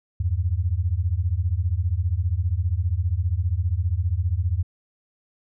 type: beating tone pair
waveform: sine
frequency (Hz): 80.9 / 95.9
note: E2 / G2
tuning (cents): -32 / -37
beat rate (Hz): 15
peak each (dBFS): -23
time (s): 0.2-4.63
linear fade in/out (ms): 5
effects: none